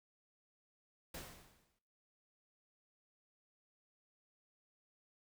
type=noise with exponential decay; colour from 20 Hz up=pink; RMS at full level=-45 dBFS; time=1.14-1.79 s; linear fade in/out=5 ms; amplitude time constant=140 ms; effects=noise-tail reverb RT60 0.6 s tail -17 dB re dry